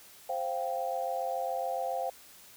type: chord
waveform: sine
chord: C suspended fourth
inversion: none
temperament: just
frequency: 523.3 / 697.7 / 784.9 Hz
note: C5 / F5 / G5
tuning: 0 / -2 / +2 cents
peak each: -35 / -34 / -35 dBFS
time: 0.29-2.1 s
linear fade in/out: 5 ms
effects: white hiss -54 dBFS RMS until 2.56 s